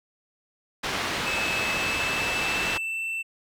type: low-pass noise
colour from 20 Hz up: white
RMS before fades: -29 dBFS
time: 0.83-2.78 s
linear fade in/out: 10 ms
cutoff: 3000 Hz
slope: 12 dB/octave
type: tone with pitch glide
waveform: triangle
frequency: 2598 to 2673 Hz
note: E7 to E7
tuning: -26 to +23 cents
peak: -26 dBFS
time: 1.25-3.23 s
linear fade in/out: 20 ms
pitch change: +49 cents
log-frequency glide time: 1.6-3.05 s
effects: none